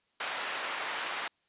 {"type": "band-pass noise", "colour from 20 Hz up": "pink", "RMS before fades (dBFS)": -36, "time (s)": [0.2, 1.28], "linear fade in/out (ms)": 5, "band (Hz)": [910, 3200], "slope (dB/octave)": 12, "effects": ["white hiss -73 dBFS RMS until 1.48 s", "resampled to 8000 Hz"]}